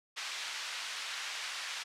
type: band-pass noise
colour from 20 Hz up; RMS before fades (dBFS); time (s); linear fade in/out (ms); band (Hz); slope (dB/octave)
white; -40; 0.16-1.84; 20; 1200 to 4200; 12
effects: low-pass 10000 Hz 12 dB/octave